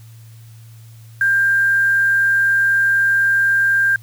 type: tone with quantisation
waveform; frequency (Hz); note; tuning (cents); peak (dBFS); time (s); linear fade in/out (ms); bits
sine; 1592; G6; +26; -12; 1.21-3.96; 2; 6
effects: added 113 Hz sine -38 dBFS peak until 4.02 s + white hiss -52 dBFS RMS until 4.02 s